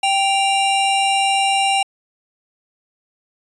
square tone pair together, 784 / 2794 Hz, G5 / F7, 0 / 0 cents, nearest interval octave + minor seventh, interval 2200 cents, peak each -17 / -20 dBFS, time 0.03-1.83 s, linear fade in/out 5 ms, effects resampled to 24000 Hz

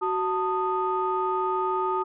sine tone cluster, 373.6 / 890 / 1240 Hz, F#4 / A5 / D#6, +17 / +20 / -6 cents, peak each -27 dBFS, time 0.01-2.04 s, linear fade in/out 20 ms, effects tanh soft clip ceiling -15 dBFS

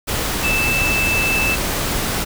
sine tone in noise, 2637 Hz, E7, in tune, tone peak -17 dBFS, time 0.43-1.56 s, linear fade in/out 20 ms, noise pink, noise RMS -21 dBFS, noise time 0.07-2.25 s, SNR +1 dB, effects none

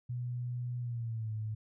sine tone with pitch glide, 122.6 to 108.6 Hz, B2 to A2, -12 to -22 cents, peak -34 dBFS, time 0.09-1.55 s, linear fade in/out 10 ms, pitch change -210 cents, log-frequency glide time 0.79-1.32 s, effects none

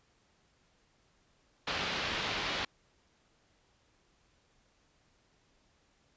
white low-pass noise, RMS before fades -35 dBFS, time 1.67-2.65 s, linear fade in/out 5 ms, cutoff 4000 Hz, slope 24 dB/octave, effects pink hiss -70 dBFS RMS until 6.16 s + resampled to 16000 Hz

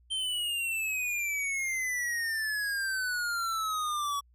square exponential sweep, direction down, 3136 to 1126 Hz, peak -30 dBFS, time 0.1-4.21 s, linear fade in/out 20 ms, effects added 60 Hz sine -59 dBFS peak until 4.34 s + resampled to 32000 Hz

